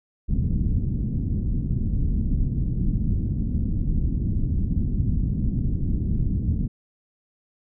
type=low-pass noise; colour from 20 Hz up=pink; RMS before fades=-23 dBFS; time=0.28-6.68 s; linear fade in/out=10 ms; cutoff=230 Hz; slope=24 dB/octave; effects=none